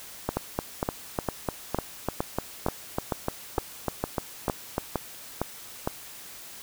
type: two click trains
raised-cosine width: 1 ms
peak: -11 / -11 dBFS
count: 13 / 16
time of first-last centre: 0.37-5.875 / 0.29-4.781 s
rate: 2.18 / 3.34 Hz
effects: white hiss -44 dBFS RMS until 6.62 s